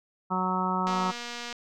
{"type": "harmonic tone", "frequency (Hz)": 185, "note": "F#3", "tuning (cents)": 0, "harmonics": [1, 2, 3, 4, 5, 6, 7], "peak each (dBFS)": [-30, -37, -41, -35, -30, -34, -31], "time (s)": [0.3, 1.12], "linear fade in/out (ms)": 20}
{"type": "click train", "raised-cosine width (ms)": 0.2, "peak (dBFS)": -20, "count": 158, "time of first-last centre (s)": [0.87, 1.527], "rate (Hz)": 239}
{"effects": []}